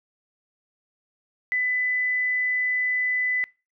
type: tone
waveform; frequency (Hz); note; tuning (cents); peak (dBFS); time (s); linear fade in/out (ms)
sine; 2000; B6; +21; -21; 1.52-3.44; 0
effects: noise-tail reverb RT60 0.3 s tail -24 dB re dry